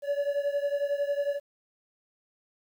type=beating tone pair; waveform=triangle; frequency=567 / 578 Hz; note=C#5 / D5; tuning=+39 / -28 cents; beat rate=11 Hz; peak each=-26 / -29 dBFS; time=0.02-1.4 s; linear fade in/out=50 ms; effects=10-bit